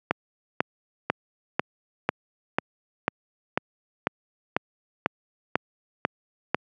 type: click train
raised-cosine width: 0.5 ms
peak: -5 dBFS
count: 14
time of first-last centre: 0.11-6.546 s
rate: 2.02 Hz
effects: high-pass 150 Hz 12 dB/octave